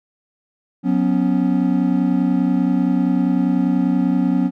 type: chord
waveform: triangle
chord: F# suspended fourth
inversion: none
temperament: equal with one note detuned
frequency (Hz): 182.13 / 246.9 / 277.2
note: F#3 / B3 / C#4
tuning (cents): -27 / 0 / 0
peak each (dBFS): -17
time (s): 0.83-4.51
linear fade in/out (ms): 50
effects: none